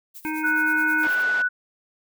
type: noise with tremolo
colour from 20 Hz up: violet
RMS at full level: -39 dBFS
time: 0.14-1.23 s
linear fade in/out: 20 ms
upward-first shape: sine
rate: 9.4 Hz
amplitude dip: 80%
type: harmonic tone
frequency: 311.1 Hz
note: D#4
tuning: in tune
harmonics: 1 / 3 / 5 / 7 / 8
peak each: -27 / -32 / -34 / -35 / -36 dBFS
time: 0.25-1.07 s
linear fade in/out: 0 ms
type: tone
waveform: sine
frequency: 1482 Hz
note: F#6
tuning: 2 cents sharp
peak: -19 dBFS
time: 0.43-1.49 s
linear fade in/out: 20 ms
type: band-pass noise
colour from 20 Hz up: pink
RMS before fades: -36 dBFS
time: 1.03-1.42 s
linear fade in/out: 2 ms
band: 540 to 2900 Hz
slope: 12 dB/octave
effects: none